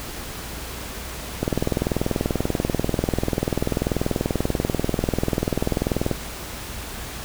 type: click train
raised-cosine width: 2 ms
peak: -7 dBFS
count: 97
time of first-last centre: 1.43-6.113 s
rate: 20.5 Hz
effects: added 60 Hz sine -39 dBFS peak until 7.24 s + pink hiss -34 dBFS RMS until 7.24 s